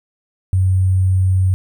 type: tone with sample-and-hold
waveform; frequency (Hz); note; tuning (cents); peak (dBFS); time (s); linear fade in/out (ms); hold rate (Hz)
sine; 93.5; F#2; +19; -11; 0.53-1.54; 0; 8820
effects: none

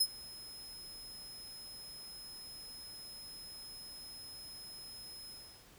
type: tone with ADSR envelope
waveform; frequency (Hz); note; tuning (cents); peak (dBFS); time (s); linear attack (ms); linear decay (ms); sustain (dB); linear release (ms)
sawtooth; 5130; E8; -48; -22; 0-5.68; 10; 55; -23; 380
effects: pink hiss -60 dBFS RMS until 5.78 s

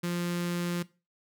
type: tone with notch filter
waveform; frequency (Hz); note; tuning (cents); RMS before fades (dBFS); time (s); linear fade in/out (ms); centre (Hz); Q
sawtooth; 174.4; F3; -2; -31; 0.03-0.83; 10; 730; 1.2
effects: noise-tail reverb RT60 0.3 s tail -19 dB re dry

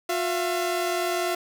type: tone pair together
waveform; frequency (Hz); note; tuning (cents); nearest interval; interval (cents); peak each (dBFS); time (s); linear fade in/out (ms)
sawtooth; 358.1 / 676; F4 / E5; +43 / +43; major seventh; 1100; -23; 0.09-1.35; 5
effects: none

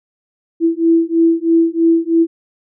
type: beating tone pair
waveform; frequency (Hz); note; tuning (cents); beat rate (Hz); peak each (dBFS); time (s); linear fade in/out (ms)
sine; 329.6 / 332.7; E4 / E4; 0 / +16; 3.1; -13; 0.6-2.27; 50
effects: none

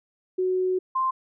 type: tone pair in turn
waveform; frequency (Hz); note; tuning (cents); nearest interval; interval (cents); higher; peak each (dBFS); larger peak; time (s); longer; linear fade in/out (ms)
sine; 370 / 1046.5; F#4 / C6; 0 / 0; octave + tritone; 1800; second; -21; neither; 0.38-0.79 / 0.95-1.11; first; 10
effects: none

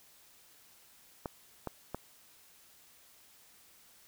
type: clicks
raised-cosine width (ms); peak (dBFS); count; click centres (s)
1; -22; 3; 1.258 / 1.673 / 1.946
effects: white hiss -61 dBFS RMS until 4.07 s

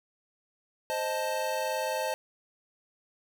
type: chord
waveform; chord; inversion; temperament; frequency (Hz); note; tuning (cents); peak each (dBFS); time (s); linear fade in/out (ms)
square; A diminished; first; equal; 523.3 / 622.3 / 880; C5 / Eb5 / A5; 0 / 0 / 0; -34; 0.9-2.14; 0
effects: none

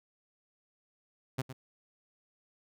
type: tone with echo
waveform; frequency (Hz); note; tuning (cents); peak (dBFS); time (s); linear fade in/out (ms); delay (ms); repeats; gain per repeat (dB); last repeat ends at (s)
sawtooth; 130.81; C3; 0; -26; 1.38-1.42; 10; 110; 1; -11; 1.53
effects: none

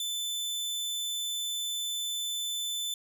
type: tone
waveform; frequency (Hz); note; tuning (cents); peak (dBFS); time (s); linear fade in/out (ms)
sawtooth; 3520; A7; 0; -28; 0-2.94; 2
effects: none

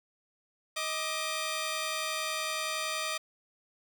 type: tone pair together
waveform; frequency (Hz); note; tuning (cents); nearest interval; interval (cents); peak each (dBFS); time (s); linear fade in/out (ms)
10% pulse; 630 / 1189.3; D#5 / D6; +21 / +21; major seventh; 1100; -26; 0.76-3.18; 10
effects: none

